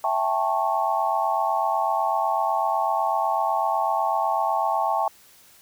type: chord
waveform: sine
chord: A dominant seventh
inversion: second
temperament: just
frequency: 660 / 792 / 880 / 1100 Hz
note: E5 / G5 / A5 / C#6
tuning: +2 / +18 / 0 / -14 cents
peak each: -27 / -25 / -25 / -27 dBFS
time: 0.04-5.08 s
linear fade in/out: 2 ms
effects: white hiss -53 dBFS RMS until 5.61 s